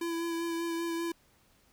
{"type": "tone with vibrato", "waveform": "square", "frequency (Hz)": 335.4, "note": "E4", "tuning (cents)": 30, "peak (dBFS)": -32, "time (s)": [0.01, 1.12], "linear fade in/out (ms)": 5, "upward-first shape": "sine", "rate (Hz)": 5.1, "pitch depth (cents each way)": 18, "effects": ["pink hiss -66 dBFS RMS until 1.72 s"]}